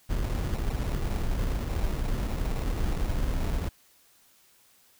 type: noise with sample-and-hold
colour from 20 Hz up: brown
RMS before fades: -28 dBFS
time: 0.09-3.69 s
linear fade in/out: 10 ms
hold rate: 1575 Hz
effects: white hiss -61 dBFS RMS until 4.99 s